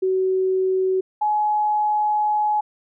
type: tone pair in turn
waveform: sine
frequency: 376.1 / 844.3 Hz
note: F#4 / G#5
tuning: +28 / +28 cents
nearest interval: octave + major second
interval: 1400 cents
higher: second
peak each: -17 dBFS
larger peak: neither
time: 0.02-1.01 / 1.21-2.61 s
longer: second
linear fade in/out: 10 ms
effects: none